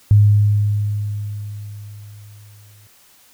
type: tone with exponential decay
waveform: sine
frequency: 103.7 Hz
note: G#2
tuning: 2 cents flat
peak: -6 dBFS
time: 0.11-2.87 s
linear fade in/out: 0 ms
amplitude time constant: 600 ms
effects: white hiss -51 dBFS RMS until 3.33 s